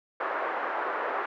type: band-pass noise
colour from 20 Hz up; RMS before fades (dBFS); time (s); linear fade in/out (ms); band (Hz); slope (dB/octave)
white; -31; 0.2-1.26; 5; 400 to 1500; 24
effects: none